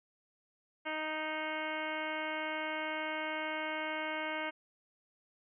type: harmonic tone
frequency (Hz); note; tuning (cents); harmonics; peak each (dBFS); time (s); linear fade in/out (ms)
311.1; D#4; 0; 1 / 2 / 3 / 4 / 5 / 6 / 7 / 8 / 9 / 10; -44 / -41 / -42 / -46 / -42 / -49 / -41 / -52 / -48 / -51; 0.85-4.51; 20
effects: none